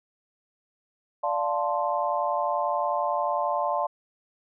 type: chord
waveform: sine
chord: D minor seventh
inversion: none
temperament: equal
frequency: 587.3 / 698.5 / 880 / 1046.5 Hz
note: D5 / F5 / A5 / C6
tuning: 0 / 0 / 0 / 0 cents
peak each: -29 dBFS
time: 1.23-3.87 s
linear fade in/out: 10 ms
effects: none